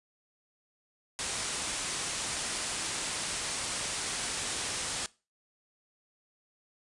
white low-pass noise, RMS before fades -35 dBFS, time 1.19-5.06 s, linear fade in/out 0 ms, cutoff 10000 Hz, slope 96 dB/octave, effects noise-tail reverb RT60 0.3 s tail -21 dB re dry + resampled to 24000 Hz

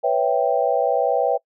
sine chord, C# half-diminished seventh, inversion third, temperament equal, 493.9 / 554.4 / 659.3 / 784 Hz, B4 / C#5 / E5 / G5, 0 / 0 / 0 / 0 cents, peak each -22 dBFS, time 0.03-1.38 s, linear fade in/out 20 ms, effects noise-tail reverb RT60 0.1 s tail -26 dB re dry

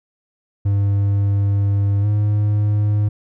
triangle tone with pitch glide, 100.3 to 104.32 Hz, G2 to G#2, +40 to +8 cents, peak -12 dBFS, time 0.65-3.09 s, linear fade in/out 10 ms, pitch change +68 cents, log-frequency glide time 2.01-2.06 s, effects none

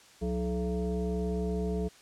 sine tone with frequency modulation, 181.7 Hz, F#3, 31 cents flat, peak -28 dBFS, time 0.21-1.89 s, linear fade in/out 20 ms, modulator 248 Hz, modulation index 1.3, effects white hiss -56 dBFS RMS until 2.01 s + low-pass 8000 Hz 12 dB/octave

